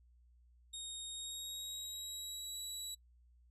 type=tone with pitch glide; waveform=25% pulse; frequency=3729 to 3910 Hz; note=A#7 to B7; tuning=0 to -18 cents; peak=-38 dBFS; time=0.73-2.95 s; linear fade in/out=10 ms; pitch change=+82 cents; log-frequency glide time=1.1-2.59 s; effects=noise-tail reverb RT60 0.1 s tail -20 dB re dry + added 60 Hz sine -63 dBFS peak until 3.5 s